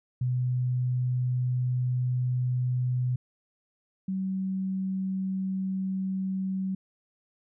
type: tone pair in turn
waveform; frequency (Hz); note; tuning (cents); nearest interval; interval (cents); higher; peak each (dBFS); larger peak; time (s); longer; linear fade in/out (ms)
sine; 125.4 / 190.1; B2 / F#3; +27 / +47; perfect fifth; 720; second; -24 / -27; first; 0.21-3.16 / 4.08-6.75; first; 5
effects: none